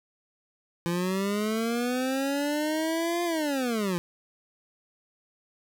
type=linear two-way sweep; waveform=25% pulse; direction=up then down; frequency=168.9 to 349.2 to 168.9 Hz; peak=-22 dBFS; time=0.86-3.98 s; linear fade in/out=0 ms; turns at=3.24 s; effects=none